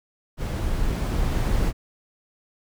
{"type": "noise with level ramp", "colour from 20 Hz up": "brown", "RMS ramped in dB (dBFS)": [-26, -21], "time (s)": [0.37, 1.73], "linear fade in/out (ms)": 50, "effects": []}